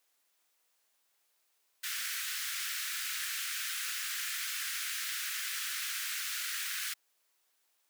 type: high-pass noise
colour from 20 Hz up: pink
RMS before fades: -37 dBFS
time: 1.83-6.94 s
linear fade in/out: 10 ms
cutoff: 1400 Hz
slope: 48 dB/octave
effects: white hiss -75 dBFS RMS until 7.89 s + high-pass 400 Hz 12 dB/octave